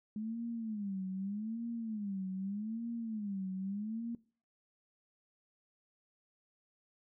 sine tone with vibrato, 209.7 Hz, G#3, 17 cents sharp, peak -36 dBFS, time 0.16-4.15 s, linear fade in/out 2 ms, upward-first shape sine, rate 0.82 Hz, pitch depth 190 cents each way, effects noise-tail reverb RT60 0.4 s tail -20 dB re dry

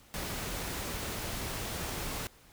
pink noise, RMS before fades -37 dBFS, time 0.14-2.27 s, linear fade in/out 0 ms, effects pink hiss -59 dBFS RMS until 2.52 s

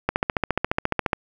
click train, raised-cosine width 0.5 ms, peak -5 dBFS, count 16, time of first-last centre 0.09-1.132 s, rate 14.4 Hz, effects 7-bit

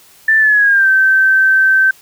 sine tone with pitch glide, 1769 to 1548.9 Hz, A6 to G6, +9 to -21 cents, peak -7 dBFS, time 0.28-1.91 s, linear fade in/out 5 ms, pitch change -230 cents, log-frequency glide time 0.38-0.89 s, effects white hiss -45 dBFS RMS until 2.01 s

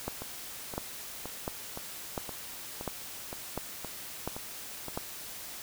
two click trains, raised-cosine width 1 ms, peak -24 / -18 dBFS, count 10 / 8, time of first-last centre 0.22-4.883 / 0.08-4.975 s, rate 1.93 / 1.43 Hz, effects white hiss -43 dBFS RMS until 5.62 s

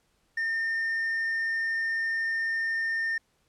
triangle tone with hard clipping, 1814 Hz, A#6, 48 cents flat, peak -25 dBFS, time 0.37-3.18 s, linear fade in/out 5 ms, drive 1 dB, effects pink hiss -70 dBFS RMS until 3.48 s + low-pass 11000 Hz 12 dB/octave

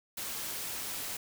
white noise, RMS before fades -38 dBFS, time 0.17-1.17 s, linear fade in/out 5 ms, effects none

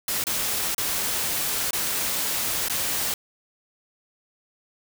white noise with dropouts, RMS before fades -26 dBFS, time 0.08-3.14 s, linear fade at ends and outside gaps 2 ms, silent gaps 0.24-0.268 / 0.747-0.78 / 1.708-1.731 / 2.685-2.697 s, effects none

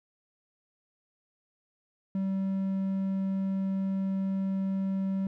triangle tone, 192.7 Hz, G3, 29 cents flat, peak -25 dBFS, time 2.15-5.27 s, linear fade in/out 2 ms, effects none

